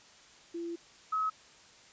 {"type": "tone pair in turn", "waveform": "sine", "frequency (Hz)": [339.3, 1281], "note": ["F4", "E6"], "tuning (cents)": [-50, -50], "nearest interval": "octave + major seventh", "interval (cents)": 2300, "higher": "second", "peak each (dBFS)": [-35, -28], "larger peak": "second", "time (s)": [[0.54, 0.76], [1.12, 1.3]], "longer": "first", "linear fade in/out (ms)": 10, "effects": ["white hiss -57 dBFS RMS until 1.92 s", "resampled to 16000 Hz"]}